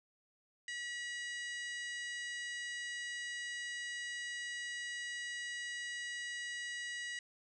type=harmonic tone with a mistuned harmonic; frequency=966 Hz; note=B5; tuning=39 cents flat; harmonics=2 / 3 / 4 / 5 / 6 / 7 / 8 / 9; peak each=-41 / -48 / -53 / -55 / -57 / -55 / -54 / -58 dBFS; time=0.68-7.19 s; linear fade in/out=2 ms; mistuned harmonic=7; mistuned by=-55 cents; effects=none